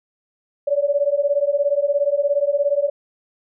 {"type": "beating tone pair", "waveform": "sine", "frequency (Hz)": [563, 580], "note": ["C#5", "D5"], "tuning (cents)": [27, -22], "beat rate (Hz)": 17, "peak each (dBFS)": -19, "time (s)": [0.67, 2.9], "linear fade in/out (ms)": 10, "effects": []}